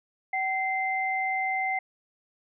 sine tone pair together, 762 / 2079 Hz, G5 / C7, -49 / -12 cents, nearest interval octave + perfect fourth, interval 1737 cents, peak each -28 dBFS, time 0.33-1.79 s, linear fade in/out 5 ms, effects none

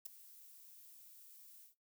violet noise with ADSR envelope, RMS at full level -42 dBFS, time 0.05-1.75 s, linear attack 11 ms, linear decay 6 ms, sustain -17 dB, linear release 120 ms, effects noise-tail reverb RT60 0.2 s tail -19 dB re dry

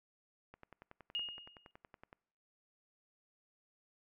click train, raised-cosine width 0.5 ms, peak -38 dBFS, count 18, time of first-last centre 0.54-2.129 s, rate 10.7 Hz
sine tone with exponential decay, 2857 Hz, F7, 39 cents sharp, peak -33 dBFS, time 1.15-1.71 s, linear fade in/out 0 ms, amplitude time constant 120 ms
effects noise-tail reverb RT60 0.8 s tail -25 dB re dry

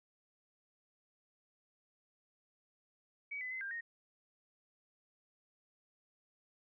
sine tone with pitch steps, 2268 / 2011 / 2051 / 1594 / 1859 Hz, C#7 / B6 / C7 / G6 / A#6, +39 / +31 / -35 / +28 / -5 cents, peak -39 dBFS, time 3.31-3.81 s, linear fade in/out 10 ms, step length 100 ms, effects none

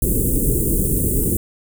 pink band-stop noise, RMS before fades -18 dBFS, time 0.02-1.37 s, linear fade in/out 2 ms, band 450 to 8300 Hz, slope 48 dB/octave, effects none

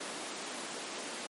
pink high-pass noise, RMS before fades -41 dBFS, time 0-1.27 s, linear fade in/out 10 ms, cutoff 240 Hz, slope 24 dB/octave, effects MP3 48 kbps

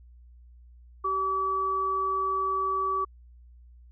sine tone pair together, 385.3 / 1147 Hz, G4 / D6, -30 / -41 cents, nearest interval octave + perfect fifth, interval 1889 cents, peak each -34 / -25 dBFS, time 1.04-3.05 s, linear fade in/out 10 ms, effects added 60 Hz sine -49 dBFS peak until 3.91 s

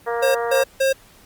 harmonic tone, 234.8 Hz, A#3, 13 cents sharp, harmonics 2 / 3 / 4 / 5 / 6 / 7 / 8, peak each -23 / -27 / -29 / -31 / -33 / -34 / -35 dBFS, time 0.06-0.64 s, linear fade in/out 20 ms
square tone bursts, 536 Hz, C5, 42 cents sharp, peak -16 dBFS, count 3, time 0.22-0.93 s, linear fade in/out 10 ms, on 130 ms, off 160 ms
effects pink hiss -50 dBFS RMS until 1.25 s + Opus 32 kbps

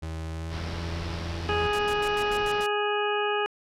35% pulse tone with pitch glide, 80.5 to 83.87 Hz, E2 to E2, -41 to +30 cents, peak -30 dBFS, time 0.02-1.68 s, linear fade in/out 10 ms, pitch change +71 cents, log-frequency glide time 0.32-0.77 s
pink low-pass noise, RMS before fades -38 dBFS, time 0.49-2.66 s, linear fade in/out 50 ms, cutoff 5700 Hz, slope 96 dB/octave
harmonic tone, 415.3 Hz, G#4, in tune, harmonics 1 / 2 / 3 / 4 / 6 / 7, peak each -27 / -30 / -32 / -33 / -35 / -35 dBFS, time 1.49-3.46 s, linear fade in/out 0 ms
white noise bursts, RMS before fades -38 dBFS, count 7, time 1.73-2.664 s, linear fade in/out 2 ms, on 58 ms, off 88 ms
effects low-pass 9000 Hz 12 dB/octave

